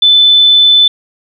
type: tone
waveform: sine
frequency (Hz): 3512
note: A7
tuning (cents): -4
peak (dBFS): -3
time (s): 0.02-0.88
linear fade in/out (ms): 5
effects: none